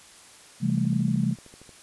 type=chord; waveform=sine; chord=A minor seventh; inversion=first; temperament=just; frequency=132 / 165 / 198 / 220 Hz; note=C3 / E3 / G3 / A3; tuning=+16 / +2 / +18 / 0 cents; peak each=-27 dBFS; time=0.6-1.36 s; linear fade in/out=50 ms
type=click train; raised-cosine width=2 ms; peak=-35 dBFS; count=14; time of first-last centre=0.7-1.692 s; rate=13.1 Hz
effects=white hiss -50 dBFS RMS until 1.82 s + resampled to 24000 Hz